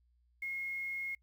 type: tone with quantisation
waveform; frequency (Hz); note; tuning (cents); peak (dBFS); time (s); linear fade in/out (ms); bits
sine; 2156; C#7; -49; -36; 0.42-1.15; 5; 10
effects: noise-tail reverb RT60 0.1 s tail -25 dB re dry + added 60 Hz sine -68 dBFS peak until 1.22 s